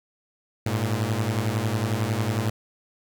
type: beating tone pair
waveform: sawtooth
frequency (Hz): 103.83 / 114.83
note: G#2 / A#2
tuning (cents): 0 / -26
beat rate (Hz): 11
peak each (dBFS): -22 / -22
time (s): 0.66-2.5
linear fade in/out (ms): 5
effects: 9-bit